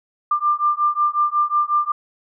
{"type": "beating tone pair", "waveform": "sine", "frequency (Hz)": [1189, 1194.5], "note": ["D6", "D6"], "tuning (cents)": [21, 29], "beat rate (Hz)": 5.5, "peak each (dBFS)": -19, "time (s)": [0.31, 1.92], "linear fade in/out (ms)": 5, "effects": []}